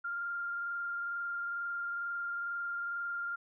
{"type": "tone with frequency modulation", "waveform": "sine", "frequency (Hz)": 1396.9, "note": "F6", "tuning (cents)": 0, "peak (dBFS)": -34, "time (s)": [0.04, 3.36], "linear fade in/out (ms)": 10, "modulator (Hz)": 22.2, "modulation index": 0.55, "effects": []}